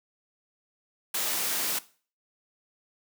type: noise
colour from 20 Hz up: white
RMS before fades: -29 dBFS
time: 1.14-1.79 s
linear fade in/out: 5 ms
effects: noise-tail reverb RT60 0.4 s tail -18 dB re dry + high-pass 200 Hz 12 dB/octave